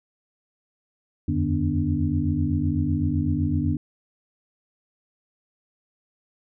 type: tone cluster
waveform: sine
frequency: 84.6 / 92.5 / 150 / 245.3 / 293.1 Hz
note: E2 / F#2 / D3 / B3 / D4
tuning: +45 / 0 / +37 / -12 / -3 cents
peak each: -27 dBFS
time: 1.28-3.77 s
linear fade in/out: 5 ms
effects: none